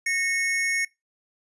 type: tone pair together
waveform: square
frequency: 1844 / 2195 Hz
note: A#6 / C#7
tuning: -19 / -18 cents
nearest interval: minor third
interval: 301 cents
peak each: -28 / -25 dBFS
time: 0.06-0.85 s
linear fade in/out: 5 ms
effects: noise-tail reverb RT60 0.2 s tail -22 dB re dry + resampled to 24000 Hz